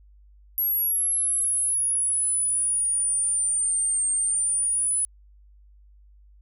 sine exponential two-way sweep, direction down then up, 11590 to 8630 to 10180 Hz, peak -21 dBFS, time 0.58-5.05 s, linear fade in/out 0 ms, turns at 4.1 s, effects added 50 Hz sine -50 dBFS peak until 6.41 s

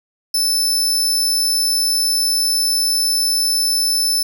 sawtooth tone, 5274 Hz, E8, in tune, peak -12 dBFS, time 0.34-4.23 s, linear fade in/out 5 ms, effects none

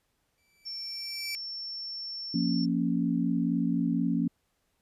sawtooth tone with exponential growth, 2321 Hz, D7, 21 cents flat, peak -30 dBFS, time 0.38-1.35 s, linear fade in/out 0 ms, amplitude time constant 210 ms
sine tone, 5420 Hz, E8, 47 cents sharp, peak -35 dBFS, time 0.65-2.66 s, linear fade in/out 20 ms
sine chord, Bb minor, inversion second, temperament equal, 174.61 / 233.1 / 277.2 Hz, F3 / Bb3 / Db4, 0 / 0 / 0 cents, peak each -29 dBFS, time 2.34-4.28 s, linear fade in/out 5 ms
effects pink hiss -75 dBFS RMS until 4.81 s + resampled to 32000 Hz

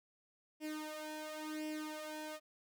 sawtooth tone with flanger, 307.6 Hz, D#4, 20 cents flat, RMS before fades -44 dBFS, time 0.6-2.4 s, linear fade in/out 50 ms, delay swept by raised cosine 0.37 to 2.07 ms, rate 0.94 Hz, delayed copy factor +0.8, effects none

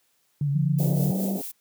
sine tone with vibrato, 143.2 Hz, D3, 43 cents flat, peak -21 dBFS, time 0.41-1.11 s, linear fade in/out 2 ms, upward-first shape triangle, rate 8 Hz, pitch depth 57 cents each way
sine tone with pitch glide, 171.3 to 194.51 Hz, F3 to G3, -33 to -13 cents, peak -24 dBFS, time 0.54-1.38 s, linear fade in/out 20 ms, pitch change +220 cents, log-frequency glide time 0.86-1.21 s
violet noise with tremolo, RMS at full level -34 dBFS, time 0.78-1.52 s, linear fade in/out 10 ms, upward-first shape triangle, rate 4.9 Hz, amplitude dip 55%
white band-pass noise, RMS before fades -34 dBFS, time 0.79-1.42 s, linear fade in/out 10 ms, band 160 to 690 Hz, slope 48 dB/octave
effects white hiss -68 dBFS RMS until 1.6 s + high-pass 80 Hz 12 dB/octave

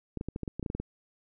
clicks, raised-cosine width 3 ms, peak -21 dBFS, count 12, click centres 0.173 / 0.211 / 0.286 / 0.361 / 0.433 / 0.478 / 0.596 / 0.628 / 0.662 / 0.701 / 0.75 / 0.8 s, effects none

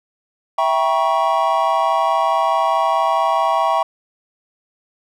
triangle chord, E diminished seventh, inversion none, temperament equal with one note detuned, 659.3 / 784 / 955.8 / 1108.7 Hz, E5 / G5 / Bb5 / Db6, 0 / 0 / +43 / 0 cents, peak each -18 dBFS, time 0.58-3.83 s, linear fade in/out 5 ms, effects none

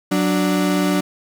35% pulse tone pair together, 185.02 / 293.7 Hz, F#3 / D4, 0 / 0 cents, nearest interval minor sixth, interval 800 cents, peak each -17 dBFS, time 0.11-1.01 s, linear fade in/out 10 ms, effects none

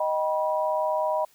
sine chord, Eb augmented, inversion none, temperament just, 622.3 / 777.8 / 972.3 Hz, Eb5 / G5 / B5, 0 / -14 / -27 cents, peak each -25 / -31 / -27 dBFS, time 0-1.25 s, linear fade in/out 5 ms, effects white hiss -60 dBFS RMS until 1.34 s

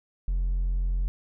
sine tone with hard clipping, 43.96 Hz, F1, 12 cents sharp, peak -24 dBFS, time 0.28-1.08 s, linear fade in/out 0 ms, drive 2 dB, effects none

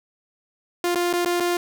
sawtooth tone with dropouts, 350.4 Hz, F4, 6 cents sharp, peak -16 dBFS, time 0.84-1.57 s, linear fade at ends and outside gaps 2 ms, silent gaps 0.948-0.956 / 1.129-1.135 / 1.249-1.258 / 1.4-1.405 s, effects none

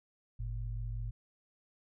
sine tone pair together, 47.55 / 113.1 Hz, F#1 / A2, +48 / +48 cents, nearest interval octave + minor third, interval 1500 cents, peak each -37 / -39 dBFS, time 0.39-1.11 s, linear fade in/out 10 ms, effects none

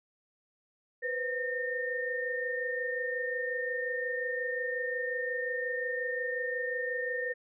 sine tone cluster, 493.4 / 519 / 1825 Hz, B4 / C5 / A#6, -2 / -14 / -37 cents, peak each -35 / -40 / -33 dBFS, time 1.02-7.34 s, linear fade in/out 20 ms, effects none

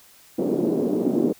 white band-pass noise, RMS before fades -22 dBFS, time 0.38-1.33 s, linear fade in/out 10 ms, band 210 to 400 Hz, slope 24 dB/octave, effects white hiss -52 dBFS RMS until 1.39 s

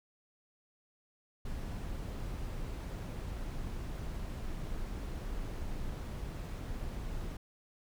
brown noise, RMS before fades -39 dBFS, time 1.45-7.37 s, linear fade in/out 5 ms, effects none

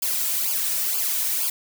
blue noise with flanger, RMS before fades -24 dBFS, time 0.02-1.5 s, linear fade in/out 5 ms, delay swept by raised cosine 0.51 to 2.61 ms, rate 2.1 Hz, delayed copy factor -0.8, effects none

